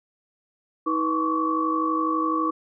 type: tone cluster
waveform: sine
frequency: 318.2 / 489.4 / 1088 / 1140 Hz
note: D#4 / B4 / C#6 / C#6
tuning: +39 / -16 / -33 / +48 cents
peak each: -25 / -33 / -30 / -24 dBFS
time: 0.86-2.51 s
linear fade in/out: 10 ms
effects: none